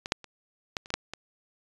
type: clicks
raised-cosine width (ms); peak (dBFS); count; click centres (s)
0.2; -17 / -6 / -27 / -12 / -28 / -17 / -9 / -19; 8; 0.059 / 0.121 / 0.243 / 0.768 / 0.859 / 0.904 / 0.94 / 1.136
effects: resampled to 22050 Hz